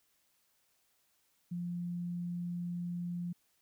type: tone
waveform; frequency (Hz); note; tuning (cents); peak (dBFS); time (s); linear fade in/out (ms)
sine; 174.61; F3; 0; -35; 1.51-3.33; 10
effects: white hiss -74 dBFS RMS until 3.61 s